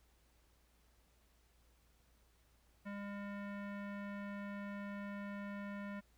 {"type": "tone with low-pass filter", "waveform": "square", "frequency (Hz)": 201.9, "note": "G#3", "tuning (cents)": -49, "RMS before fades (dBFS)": -45, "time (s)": [2.85, 6.01], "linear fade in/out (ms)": 20, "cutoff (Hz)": 1900, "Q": 2.2, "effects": ["added 58 Hz sine -70 dBFS peak until 6.17 s", "pink hiss -74 dBFS RMS until 6.17 s"]}